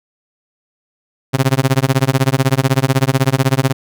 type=tone with tremolo; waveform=sawtooth; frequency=133.5 Hz; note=C3; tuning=35 cents sharp; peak=-4 dBFS; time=1.33-3.73 s; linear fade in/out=20 ms; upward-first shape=sine; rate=16 Hz; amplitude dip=100%; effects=none